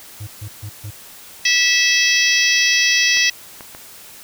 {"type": "tone bursts", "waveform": "triangle", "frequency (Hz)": 103.83, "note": "G#2", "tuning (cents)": 0, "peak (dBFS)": -25, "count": 4, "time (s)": [0.2, 0.908], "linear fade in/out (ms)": 10, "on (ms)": 72, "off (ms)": 140}
{"type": "harmonic tone", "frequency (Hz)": 653, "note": "E5", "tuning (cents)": -17, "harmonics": [3, 4, 5, 6, 7, 8, 9], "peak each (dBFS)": [-18, -18, -22, -25, -24, -21, -22], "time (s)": [1.45, 3.3], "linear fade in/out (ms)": 5}
{"type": "clicks", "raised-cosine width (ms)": 0.5, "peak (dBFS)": -20, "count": 3, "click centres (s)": [3.172, 3.608, 3.749]}
{"effects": ["white hiss -40 dBFS RMS until 4.23 s"]}